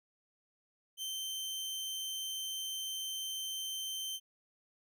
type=tone; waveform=sawtooth; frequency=3107 Hz; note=G7; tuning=16 cents flat; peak=-34 dBFS; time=0.97-4.2 s; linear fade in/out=50 ms; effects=none